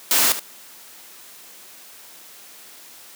white noise with echo, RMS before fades -17 dBFS, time 0.11-0.32 s, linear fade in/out 0 ms, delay 74 ms, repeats 1, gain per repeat -12 dB, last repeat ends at 0.394 s, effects white hiss -44 dBFS RMS until 3.15 s + high-pass 200 Hz 12 dB/octave

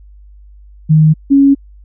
sine tone pair in turn, 155.56 / 277.2 Hz, D#3 / C#4, 0 / 0 cents, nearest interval minor seventh, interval 1000 cents, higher second, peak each -4 dBFS, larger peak neither, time 0.89-1.14 / 1.3-1.55 s, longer neither, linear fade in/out 20 ms, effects added 50 Hz sine -36 dBFS peak until 1.84 s

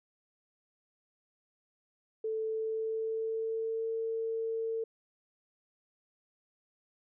sine tone with pitch glide, 440.5 to 450 Hz, A4 to A4, +2 to +39 cents, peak -31 dBFS, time 2.24-4.84 s, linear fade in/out 5 ms, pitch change +37 cents, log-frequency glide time 2.47-3.87 s, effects none

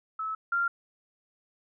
sine tone pair in turn, 1300 / 1388.9 Hz, E6 / F6, -24 / -10 cents, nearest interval minor second, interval 114 cents, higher second, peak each -30 / -24 dBFS, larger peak second, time 0.19-0.35 / 0.52-0.68 s, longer neither, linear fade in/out 5 ms, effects none

